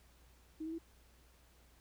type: tone with pitch steps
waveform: sine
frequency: 314.9 / 322.4 / 330.2 Hz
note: D#4 / E4 / E4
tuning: +21 / -38 / +3 cents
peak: -39 dBFS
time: 0.6-0.786 s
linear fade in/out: 10 ms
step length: 62 ms
effects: added 60 Hz sine -64 dBFS peak until 1.8 s + pink hiss -68 dBFS RMS until 1.8 s